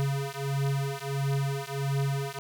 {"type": "beating tone pair", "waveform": "square", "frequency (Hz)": [137.6, 139.1], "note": ["C#3", "C#3"], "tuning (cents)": [-12, 6], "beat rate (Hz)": 1.5, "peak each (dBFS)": -31, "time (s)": [0, 2.39], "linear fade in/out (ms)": 0, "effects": []}